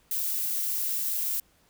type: noise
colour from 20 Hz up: violet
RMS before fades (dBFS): -29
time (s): 0.11-1.4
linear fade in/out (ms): 2
effects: pink hiss -64 dBFS RMS until 1.69 s